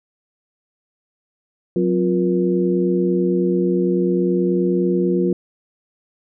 sine tone cluster, 183.1 / 263.6 / 352.8 / 476.3 Hz, F#3 / C4 / F4 / A#4, -18 / +13 / +18 / +37 cents, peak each -19 / -26 / -18 / -25 dBFS, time 1.76-5.33 s, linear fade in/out 2 ms, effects none

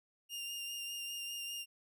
sawtooth tone with vibrato, 2808 Hz, F7, 9 cents sharp, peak -37 dBFS, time 0.29-1.66 s, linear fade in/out 50 ms, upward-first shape sine, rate 5 Hz, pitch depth 16 cents each way, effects none

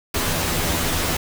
pink noise with comb filter, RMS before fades -22 dBFS, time 0.14-1.17 s, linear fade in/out 5 ms, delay 12 ms, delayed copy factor +0.9, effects none

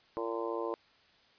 harmonic tone, 114.4 Hz, A#2, 32 cents flat, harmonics 3 / 4 / 5 / 6 / 7 / 8 / 9, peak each -38 / -37 / -40 / -48 / -48 / -44 / -41 dBFS, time 0.17-0.74 s, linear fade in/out 0 ms, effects white hiss -64 dBFS RMS until 1.38 s + resampled to 11025 Hz

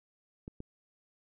clicks, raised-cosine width 3 ms, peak -29 dBFS, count 2, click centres 0.479 / 0.604 s, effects none

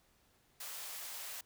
white high-pass noise, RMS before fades -45 dBFS, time 0.6-1.41 s, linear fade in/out 5 ms, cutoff 520 Hz, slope 24 dB/octave, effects pink hiss -71 dBFS RMS until 1.45 s

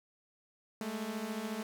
sawtooth beating tone pair, 207.6 / 221.6 Hz, G#3 / A3, 0 / +13 cents, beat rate 14 Hz, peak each -37 / -34 dBFS, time 0.81-1.63 s, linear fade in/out 2 ms, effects 11-bit

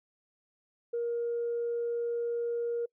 sine tone, 471.4 Hz, A#4, 19 cents sharp, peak -28 dBFS, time 0.93-2.86 s, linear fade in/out 10 ms, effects noise-tail reverb RT60 0.1 s tail -26 dB re dry + tanh soft clip ceiling -25 dBFS

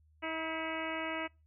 harmonic tone with a mistuned harmonic, 320.9 Hz, E4, 46 cents flat, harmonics 1 / 2 / 3 / 4 / 5 / 6 / 7 / 8 / 9, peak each -41 / -41 / -43 / -44 / -46 / -44 / -43 / -47 / -48 dBFS, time 0.22-1.28 s, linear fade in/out 20 ms, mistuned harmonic 6, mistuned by +44 cents, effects noise-tail reverb RT60 0.3 s tail -26 dB re dry + added 77 Hz sine -63 dBFS peak until 1.46 s

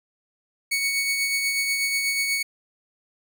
sawtooth tone with tremolo, 2225 Hz, C#7, 6 cents sharp, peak -17 dBFS, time 0.71-2.43 s, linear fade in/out 10 ms, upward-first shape triangle, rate 8.2 Hz, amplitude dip 40%, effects none

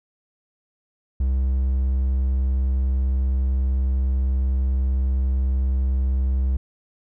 triangle tone, 65.41 Hz, C2, in tune, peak -16 dBFS, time 1.2-6.57 s, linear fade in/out 5 ms, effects none

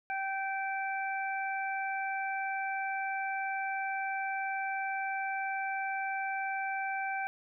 harmonic tone, 777 Hz, G5, 16 cents flat, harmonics 1 / 2 / 3, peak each -34 / -37 / -39 dBFS, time 0.1-7.27 s, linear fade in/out 0 ms, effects none

